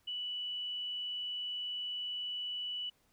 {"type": "tone", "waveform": "sine", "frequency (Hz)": 2960, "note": "F#7", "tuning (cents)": 0, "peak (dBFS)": -36, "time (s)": [0.07, 2.9], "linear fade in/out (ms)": 10, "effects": ["pink hiss -72 dBFS RMS until 3.12 s"]}